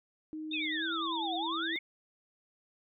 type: tone with pitch glide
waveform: sine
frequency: 311.1 to 328.5 Hz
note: D#4 to E4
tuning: 0 to -6 cents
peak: -37 dBFS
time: 0.33-1.76 s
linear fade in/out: 0 ms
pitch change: +94 cents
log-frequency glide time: 0.71-0.87 s
type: tone with vibrato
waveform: sine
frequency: 3520 Hz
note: A7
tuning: in tune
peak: -36 dBFS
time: 0.51-1.78 s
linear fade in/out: 5 ms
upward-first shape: triangle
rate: 9.9 Hz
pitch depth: 120 cents each way
type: exponential two-way sweep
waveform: sine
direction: down then up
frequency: 2635 to 698.5 to 2235 Hz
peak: -34 dBFS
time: 0.53-1.79 s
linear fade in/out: 5 ms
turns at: 1.35 s
effects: none